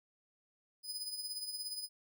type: tone with tremolo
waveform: sawtooth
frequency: 5000 Hz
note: D#8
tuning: 8 cents sharp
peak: -34 dBFS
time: 0.83-1.89 s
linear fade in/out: 50 ms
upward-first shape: triangle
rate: 17 Hz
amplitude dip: 65%
effects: none